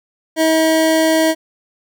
square tone pair together, 319.5 / 639.9 Hz, D#4 / D#5, +46 / +48 cents, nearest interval octave, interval 1202 cents, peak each -15 dBFS, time 0.36-1.35 s, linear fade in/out 50 ms, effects none

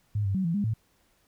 sine tone with pitch steps, 104.1 / 98 / 189.3 / 167.2 / 204 / 110.7 Hz, G#2 / G2 / F#3 / E3 / G#3 / A2, +5 / 0 / +40 / +25 / -31 / +11 cents, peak -24 dBFS, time 0.15-0.738 s, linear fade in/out 5 ms, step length 98 ms, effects pink hiss -67 dBFS RMS until 1.27 s

